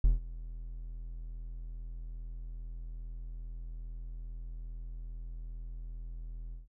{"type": "tone with ADSR envelope", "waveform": "triangle", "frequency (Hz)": 41.2, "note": "E1", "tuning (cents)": 0, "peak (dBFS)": -16, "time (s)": [0.04, 6.68], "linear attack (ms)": 3, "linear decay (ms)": 150, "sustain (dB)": -21, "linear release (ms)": 150, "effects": []}